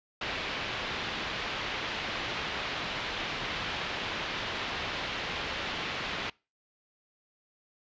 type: low-pass noise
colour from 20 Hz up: white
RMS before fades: -35 dBFS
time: 0.21-6.3 s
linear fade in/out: 5 ms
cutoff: 3600 Hz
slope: 24 dB/octave
effects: noise-tail reverb RT60 0.3 s tail -25 dB re dry + resampled to 16000 Hz